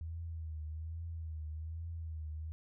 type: tone with vibrato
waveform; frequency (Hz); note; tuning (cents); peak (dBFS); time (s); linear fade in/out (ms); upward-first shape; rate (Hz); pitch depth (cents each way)
sine; 80.2; E2; -47; -39; 0.01-2.52; 0; triangle; 1.2; 78
effects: none